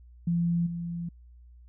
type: tone with level steps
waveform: sine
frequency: 170.8 Hz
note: F3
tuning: 38 cents flat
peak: -23 / -31 dBFS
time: 0.27-1.09 s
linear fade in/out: 5 ms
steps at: 0.66 s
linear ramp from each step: 10 ms
effects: added 60 Hz sine -49 dBFS peak until 1.68 s